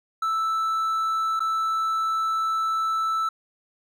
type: tone with dropouts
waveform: triangle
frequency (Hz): 1318.5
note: E6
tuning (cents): 0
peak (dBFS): -20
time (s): 0.22-3.29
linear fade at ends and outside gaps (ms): 5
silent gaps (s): 1.395-1.403
effects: none